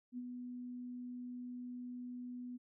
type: tone with ADSR envelope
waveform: sine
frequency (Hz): 246.9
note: B3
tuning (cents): 0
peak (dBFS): -39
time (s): 0.12-2.58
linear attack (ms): 57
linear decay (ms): 40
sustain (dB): -4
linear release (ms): 23
effects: none